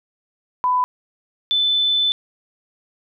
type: tone pair in turn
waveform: sine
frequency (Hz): 999 / 3514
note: B5 / A7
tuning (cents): +20 / -3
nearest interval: octave + minor seventh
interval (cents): 2177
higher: second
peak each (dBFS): -15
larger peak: neither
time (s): 0.64-0.84 / 1.51-2.12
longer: second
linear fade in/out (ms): 0
effects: none